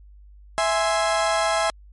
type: chord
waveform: 30% pulse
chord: E augmented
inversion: none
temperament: equal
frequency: 659.3 / 830.6 / 1046.5 Hz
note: E5 / G#5 / B#5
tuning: 0 / 0 / 0 cents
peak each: -19 / -22 / -24 dBFS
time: 0.58-1.7 s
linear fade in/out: 0 ms
effects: added 50 Hz sine -44 dBFS peak until 1.92 s + MP3 48 kbps